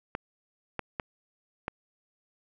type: clicks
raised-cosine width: 0.5 ms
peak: -16 dBFS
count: 4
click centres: 0.151 / 0.793 / 0.998 / 1.681 s
effects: none